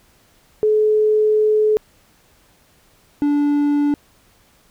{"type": "tone pair in turn", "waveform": ["sine", "triangle"], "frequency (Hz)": [428.4, 290.3], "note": ["A4", "D4"], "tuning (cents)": [-46, -20], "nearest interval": "perfect fifth", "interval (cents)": 674, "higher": "first", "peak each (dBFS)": -12, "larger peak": "neither", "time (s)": [[0.63, 1.77], [3.22, 3.94]], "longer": "first", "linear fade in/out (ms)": 0, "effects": ["pink hiss -55 dBFS RMS until 4.7 s"]}